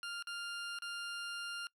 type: tone with dropouts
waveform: 20% pulse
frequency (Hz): 1400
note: F6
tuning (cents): +4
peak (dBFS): -35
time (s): 0.03-1.67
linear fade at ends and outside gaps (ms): 1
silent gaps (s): 0.225-0.271 / 0.788-0.821
effects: noise-tail reverb RT60 0.1 s tail -23 dB re dry + low-pass 10000 Hz 12 dB/octave